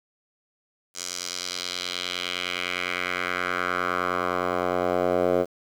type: tone with band-pass filter sweep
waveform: 10% pulse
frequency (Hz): 89.7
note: F2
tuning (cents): +47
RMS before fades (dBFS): -27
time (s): 0.94-5.46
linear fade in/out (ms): 50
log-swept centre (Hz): 6500 to 550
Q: 2
effects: 8-bit